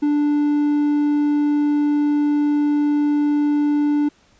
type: tone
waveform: triangle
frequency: 293.7 Hz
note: D4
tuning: in tune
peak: -13 dBFS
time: 0.02-4.09 s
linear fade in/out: 10 ms
effects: pink hiss -56 dBFS RMS until 4.39 s + resampled to 16000 Hz